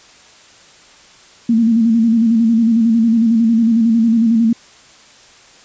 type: tone with vibrato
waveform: sine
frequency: 227.7 Hz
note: A#3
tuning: 40 cents flat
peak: -9 dBFS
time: 1.49-4.53 s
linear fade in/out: 5 ms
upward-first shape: square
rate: 11 Hz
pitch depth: 47 cents each way
effects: white hiss -44 dBFS RMS until 5.64 s + resampled to 16000 Hz